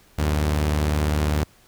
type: tone pair together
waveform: sawtooth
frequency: 74.79 / 94.8 Hz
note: D2 / F#2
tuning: +32 / +43 cents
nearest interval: major third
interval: 411 cents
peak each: -16 / -24 dBFS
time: 0.18-1.44 s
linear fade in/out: 10 ms
effects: pink hiss -55 dBFS RMS until 1.67 s